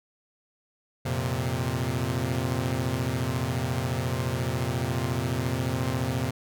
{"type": "chord", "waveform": "sawtooth", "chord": "F suspended fourth", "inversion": "none", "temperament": "equal", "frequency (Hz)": [87.31, 116.54, 130.81], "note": ["F2", "Bb2", "C3"], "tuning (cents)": [0, 0, 0], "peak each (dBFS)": [-29, -26, -25], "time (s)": [1.05, 6.31], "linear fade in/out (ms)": 10, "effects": []}